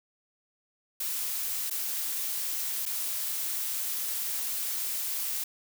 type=noise with dropouts; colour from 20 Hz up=blue; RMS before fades=-32 dBFS; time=1-5.44 s; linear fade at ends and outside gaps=5 ms; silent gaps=1.7-1.708 / 2.855-2.861 s; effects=none